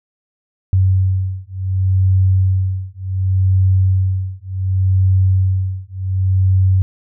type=beating tone pair; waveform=sine; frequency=94 / 94.68 Hz; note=F#2 / F#2; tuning=+28 / +40 cents; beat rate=0.68 Hz; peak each=-15 dBFS; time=0.73-6.82 s; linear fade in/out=0 ms; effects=none